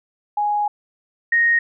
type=tone pair in turn; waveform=sine; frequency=830.6 / 1864.6 Hz; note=G#5 / A#6; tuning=0 / 0 cents; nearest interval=octave + major second; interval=1400 cents; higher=second; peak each=-17 / -13 dBFS; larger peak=second; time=0.37-0.68 / 1.32-1.59 s; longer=first; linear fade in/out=5 ms; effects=none